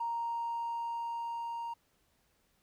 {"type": "tone with level ramp", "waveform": "triangle", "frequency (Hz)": 932.3, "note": "A#5", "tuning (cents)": 0, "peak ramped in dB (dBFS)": [-28, -34], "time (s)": [0, 1.74], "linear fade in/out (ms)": 10, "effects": ["tanh soft clip ceiling -30 dBFS", "pink hiss -73 dBFS RMS until 2.62 s"]}